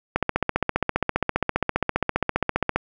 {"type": "click train", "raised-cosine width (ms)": 0.5, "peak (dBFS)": -5, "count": 40, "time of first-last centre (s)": [0.16, 2.76], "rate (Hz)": 15, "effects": []}